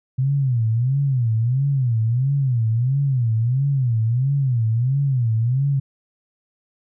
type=tone with vibrato; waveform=sine; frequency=125.2 Hz; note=B2; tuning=24 cents sharp; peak=-16 dBFS; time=0.18-5.8 s; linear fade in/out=10 ms; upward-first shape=sine; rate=1.5 Hz; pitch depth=210 cents each way; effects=none